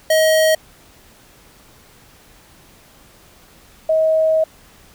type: tone pair in turn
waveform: square / sine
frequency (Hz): 632 / 635.7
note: D#5 / D#5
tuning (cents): +27 / +37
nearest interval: unison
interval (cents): 10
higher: second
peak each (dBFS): -12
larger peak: neither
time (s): 0.1-0.55 / 3.89-4.44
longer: second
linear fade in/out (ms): 5
effects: pink hiss -48 dBFS RMS until 4.94 s